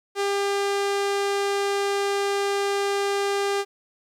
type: tone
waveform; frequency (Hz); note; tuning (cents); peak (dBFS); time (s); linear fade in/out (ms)
sawtooth; 400; G4; +35; -18; 0.15-3.65; 50
effects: low-pass 9000 Hz 12 dB/octave + 10-bit